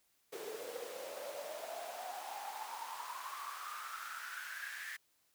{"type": "noise with high-pass filter sweep", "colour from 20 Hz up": "pink", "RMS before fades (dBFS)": -45, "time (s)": [0.32, 4.97], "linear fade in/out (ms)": 10, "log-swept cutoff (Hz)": [420, 1800], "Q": 9.2, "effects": ["white hiss -75 dBFS RMS until 5.34 s"]}